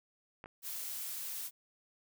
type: clicks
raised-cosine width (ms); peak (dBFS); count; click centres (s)
0.5; -32; 2; 0.441 / 0.459
type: noise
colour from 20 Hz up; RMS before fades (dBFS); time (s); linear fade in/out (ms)
blue; -41; 0.62-1.51; 50
effects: none